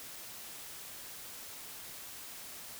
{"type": "silence", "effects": ["white hiss -47 dBFS RMS until 2.79 s"]}